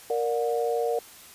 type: chord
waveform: sine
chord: Bb augmented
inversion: none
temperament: equal with one note detuned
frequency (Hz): 466.2 / 587.3 / 723.9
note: Bb4 / D5 / F#5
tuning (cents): 0 / 0 / -38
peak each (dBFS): -25 / -31 / -30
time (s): 0.1-0.99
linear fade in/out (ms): 2
effects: white hiss -48 dBFS RMS until 1.34 s + resampled to 32000 Hz